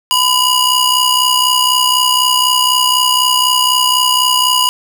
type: ring-modulated tone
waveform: sawtooth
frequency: 1948 Hz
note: B6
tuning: 24 cents flat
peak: -3 dBFS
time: 0.11-4.69 s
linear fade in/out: 0 ms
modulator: 942 Hz
effects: none